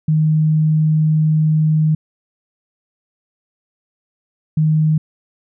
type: tone pair in turn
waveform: sine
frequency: 155.56 / 155.56 Hz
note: D#3 / D#3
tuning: 0 / 0 cents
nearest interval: unison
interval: 0 cents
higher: neither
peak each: -11 dBFS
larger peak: neither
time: 0.08-1.95 / 4.57-4.98 s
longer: first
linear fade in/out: 5 ms
effects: none